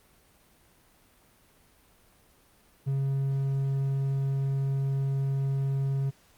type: tone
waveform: triangle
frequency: 136.6 Hz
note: C#3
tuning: 25 cents flat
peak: -23 dBFS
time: 2.86-6.11 s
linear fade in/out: 20 ms
effects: pink hiss -61 dBFS RMS until 6.37 s + Opus 32 kbps